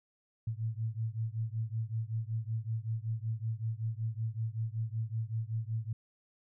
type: beating tone pair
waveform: sine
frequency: 109.7 / 115 Hz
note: A2 / A#2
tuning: -5 / -23 cents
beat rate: 5.3 Hz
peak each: -35 / -36 dBFS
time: 0.47-5.93 s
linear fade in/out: 5 ms
effects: none